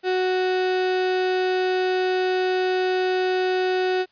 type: tone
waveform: 35% pulse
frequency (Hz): 370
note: F#4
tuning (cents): 0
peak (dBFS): -18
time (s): 0.03-4.06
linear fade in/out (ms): 50
effects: white hiss -62 dBFS RMS until 4.11 s + resampled to 11025 Hz